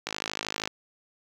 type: click train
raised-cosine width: 0.2 ms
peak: -12 dBFS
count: 33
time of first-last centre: 0.07-0.675 s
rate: 52.9 Hz
effects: high-pass 150 Hz 12 dB/octave + 8-bit